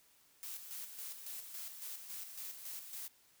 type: noise with tremolo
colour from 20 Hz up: blue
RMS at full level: -45 dBFS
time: 0.43-3.08 s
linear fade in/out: 0 ms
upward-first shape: square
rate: 3.6 Hz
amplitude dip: 50%
effects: white hiss -68 dBFS RMS until 3.4 s